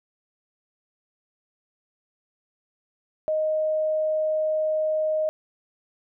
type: tone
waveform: sine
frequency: 622.3 Hz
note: D#5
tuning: in tune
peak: -21 dBFS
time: 3.28-5.29 s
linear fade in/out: 0 ms
effects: none